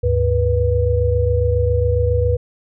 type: tone cluster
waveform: sine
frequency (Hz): 74.4 / 101.7 / 487.8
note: D2 / G#2 / B4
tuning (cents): +23 / -36 / -21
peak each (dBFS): -18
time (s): 0.03-2.37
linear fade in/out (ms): 10
effects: none